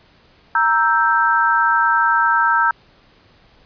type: chord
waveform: sine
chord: E diminished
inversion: second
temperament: equal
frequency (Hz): 932.3 / 1318.5 / 1568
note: Bb5 / E6 / G6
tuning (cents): 0 / 0 / 0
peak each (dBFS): -17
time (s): 0.55-2.71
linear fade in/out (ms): 2
effects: pink hiss -52 dBFS RMS until 3.65 s + resampled to 11025 Hz